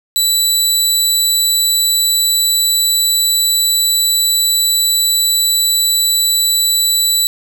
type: tone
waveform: 20% pulse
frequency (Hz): 3960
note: B7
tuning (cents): +4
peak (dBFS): -5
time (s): 0.16-7.27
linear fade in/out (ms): 0
effects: none